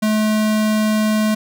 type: tone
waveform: square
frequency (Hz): 215.1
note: A3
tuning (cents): -39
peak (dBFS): -15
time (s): 0.02-1.35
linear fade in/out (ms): 10
effects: none